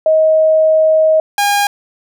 sine / sawtooth tone pair in turn, 631 / 812.5 Hz, D#5 / G#5, +24 / -38 cents, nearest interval major third, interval 438 cents, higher second, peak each -7 dBFS, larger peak neither, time 0.06-1.2 / 1.38-1.67 s, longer first, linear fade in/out 2 ms, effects none

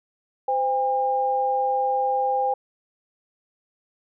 sine tone pair together, 515 / 805.8 Hz, C5 / G5, -28 / +48 cents, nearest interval minor sixth, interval 776 cents, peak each -25 / -21 dBFS, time 0.48-2.54 s, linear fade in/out 5 ms, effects none

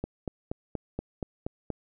click train, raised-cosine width 2 ms, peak -18 dBFS, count 8, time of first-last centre 0.04-1.703 s, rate 4.21 Hz, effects none

